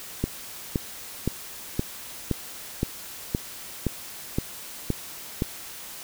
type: click train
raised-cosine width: 3 ms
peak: -10 dBFS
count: 11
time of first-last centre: 0.24-5.421 s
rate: 1.93 Hz
effects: white hiss -40 dBFS RMS until 6.03 s